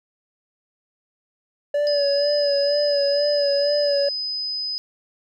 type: tone with vibrato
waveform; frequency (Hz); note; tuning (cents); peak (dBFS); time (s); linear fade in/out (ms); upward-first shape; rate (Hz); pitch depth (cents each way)
triangle; 575; D5; -37; -16; 1.74-4.09; 5; sine; 2.1; 38
type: tone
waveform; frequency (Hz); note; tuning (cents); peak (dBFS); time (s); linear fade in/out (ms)
sine; 5020; D#8; +15; -24; 1.87-4.78; 0
effects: none